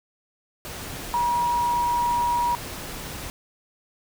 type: tone in noise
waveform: sine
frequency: 958 Hz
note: A#5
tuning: 47 cents sharp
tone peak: -20 dBFS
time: 1.14-2.55 s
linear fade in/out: 0 ms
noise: pink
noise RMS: -35 dBFS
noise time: 0.65-3.3 s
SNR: +12 dB
effects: none